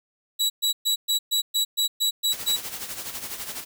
sawtooth tone bursts, 3906 Hz, B7, 20 cents flat, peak -17 dBFS, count 10, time 0.39-2.57 s, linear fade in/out 20 ms, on 110 ms, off 120 ms
white noise with tremolo, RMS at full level -32 dBFS, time 2.31-3.65 s, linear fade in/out 20 ms, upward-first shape sine, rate 12 Hz, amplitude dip 60%
effects none

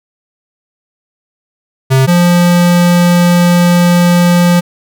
square tone pair in turn, 132.5 / 175.13 Hz, C3 / F3, +22 / +5 cents, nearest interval perfect fourth, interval 483 cents, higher second, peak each -6 dBFS, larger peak neither, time 1.9-2.07 / 2.07-4.61 s, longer second, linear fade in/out 20 ms, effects none

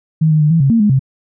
sine tone with pitch steps, 158 / 154.5 / 150.6 / 164.8 / 136.8 / 229 / 208.4 / 133.2 Hz, D#3 / D#3 / D3 / E3 / C#3 / A#3 / G#3 / C3, +27 / -12 / +44 / 0 / -23 / -31 / +6 / +31 cents, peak -8 dBFS, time 0.21-0.994 s, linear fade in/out 10 ms, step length 98 ms, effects none

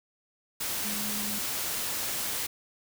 sine tone in noise, 208.8 Hz, G#3, 10 cents sharp, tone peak -37 dBFS, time 0.84-1.39 s, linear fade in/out 10 ms, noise white, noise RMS -32 dBFS, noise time 0.6-2.47 s, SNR -8 dB, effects none

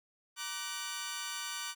10% pulse tone cluster, 942 / 1170 / 1505 Hz, A#5 / D6 / F#6, +18 / -7 / +29 cents, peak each -37 / -33 / -32 dBFS, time 0.36-1.75 s, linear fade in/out 50 ms, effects none

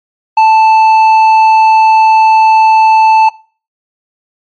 sine tone with tanh clipping, 880 Hz, A5, in tune, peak -4 dBFS, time 0.37-3.29 s, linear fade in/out 5 ms, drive 7 dB, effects noise-tail reverb RT60 0.4 s tail -22 dB re dry + MP3 32 kbps

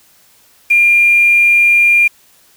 sine tone with quantisation, 2400 Hz, D7, 37 cents sharp, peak -6 dBFS, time 0.7-2.08 s, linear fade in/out 10 ms, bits 5, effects white hiss -49 dBFS RMS until 2.56 s

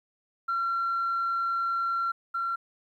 sine tone pair in turn, 1365 / 1365 Hz, F6 / F6, -40 / -40 cents, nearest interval unison, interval 0 cents, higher neither, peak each -24 / -26 dBFS, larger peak first, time 0.48-2.12 / 2.34-2.56 s, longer first, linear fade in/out 10 ms, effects tanh soft clip ceiling -22 dBFS + 11-bit

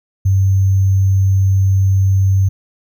sine tone with sample-and-hold, 96.3 Hz, G2, 30 cents flat, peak -9 dBFS, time 0.25-2.49 s, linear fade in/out 10 ms, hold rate 6300 Hz, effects none

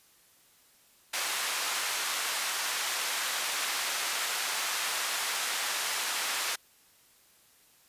pink band-pass noise, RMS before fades -32 dBFS, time 1.13-6.56 s, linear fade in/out 10 ms, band 1100 to 12000 Hz, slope 12 dB/octave, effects white hiss -62 dBFS RMS until 7.88 s + resampled to 32000 Hz

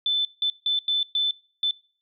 sine tone bursts at uneven times, 3520 Hz, A7, in tune, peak -20 dBFS, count 6, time 0.06-0.25 / 0.42-0.5 / 0.66-0.79 / 0.88-1.03 / 1.15-1.31 / 1.63-1.71 s, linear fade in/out 2 ms, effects noise-tail reverb RT60 0.5 s tail -25 dB re dry

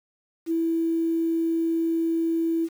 sine tone, 329.6 Hz, E4, in tune, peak -21 dBFS, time 0.46-2.69 s, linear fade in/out 50 ms, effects 8-bit

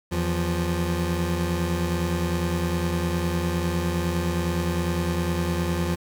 25% pulse tone pair together, 82.41 / 174.62 Hz, E2 / F3, 0 / 0 cents, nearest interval octave + minor second, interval 1300 cents, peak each -22 / -22 dBFS, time 0.11-5.96 s, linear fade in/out 20 ms, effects 8-bit

